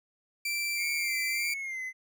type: tone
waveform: sawtooth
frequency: 2343 Hz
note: D7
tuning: 5 cents flat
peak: -26 dBFS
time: 0.45-1.54 s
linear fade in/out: 5 ms
type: tone with vibrato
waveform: triangle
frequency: 2116 Hz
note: C7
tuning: 19 cents sharp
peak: -32 dBFS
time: 0.76-1.93 s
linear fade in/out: 50 ms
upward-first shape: sine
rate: 1.6 Hz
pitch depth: 68 cents each way
effects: none